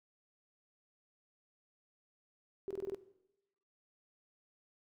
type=tone bursts; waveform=sine; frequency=390 Hz; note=G4; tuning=9 cents flat; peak=-36 dBFS; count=6; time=2.68-2.946 s; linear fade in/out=0 ms; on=26 ms; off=22 ms; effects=noise-tail reverb RT60 0.9 s tail -17 dB re dry